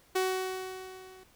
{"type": "tone with level ramp", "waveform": "sawtooth", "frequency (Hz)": 374.4, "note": "F#4", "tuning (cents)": 20, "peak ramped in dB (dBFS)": [-21, -47], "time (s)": [0.15, 1.24], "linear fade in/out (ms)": 10, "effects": ["pink hiss -62 dBFS RMS until 1.35 s"]}